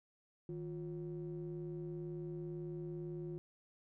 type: ring-modulated tone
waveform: triangle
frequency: 98 Hz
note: G2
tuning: in tune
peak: -36 dBFS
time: 0.49-3.38 s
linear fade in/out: 0 ms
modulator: 255 Hz
effects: none